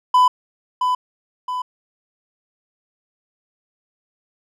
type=tone with echo; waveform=triangle; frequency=1001 Hz; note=B5; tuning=23 cents sharp; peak=-8 dBFS; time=0.14-0.28 s; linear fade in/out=5 ms; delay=670 ms; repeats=2; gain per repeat=-6 dB; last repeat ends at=1.62 s; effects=none